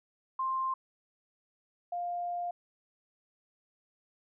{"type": "tone pair in turn", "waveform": "sine", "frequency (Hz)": [1052, 702.1], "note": ["C6", "F5"], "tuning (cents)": [9, 9], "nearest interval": "perfect fifth", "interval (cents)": 700, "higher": "first", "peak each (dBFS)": [-29, -32], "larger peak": "first", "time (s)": [[0.39, 0.74], [1.92, 2.51]], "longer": "second", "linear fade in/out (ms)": 5, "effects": []}